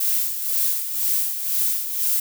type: noise with tremolo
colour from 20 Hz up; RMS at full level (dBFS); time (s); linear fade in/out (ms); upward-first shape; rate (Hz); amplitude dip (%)
violet; -20; 0-2.2; 5; sine; 2; 60
effects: none